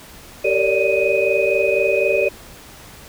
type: tone cluster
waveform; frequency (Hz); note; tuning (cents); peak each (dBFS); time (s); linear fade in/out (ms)
sine; 390.1 / 457.8 / 569 / 593 / 2500; G4 / A#4 / C#5 / D5 / D#7; -8 / -31 / +45 / +17 / +8; -21; 0.44-2.29; 10
effects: pink hiss -41 dBFS RMS until 3.08 s